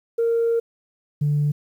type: tone pair in turn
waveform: sine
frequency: 462.8 / 146.91 Hz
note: A#4 / D3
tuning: -13 / +1 cents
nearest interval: octave + minor sixth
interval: 1986 cents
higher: first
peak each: -16 dBFS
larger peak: neither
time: 0.18-0.6 / 1.21-1.52 s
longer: first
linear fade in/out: 10 ms
effects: tanh soft clip ceiling -14 dBFS + 9-bit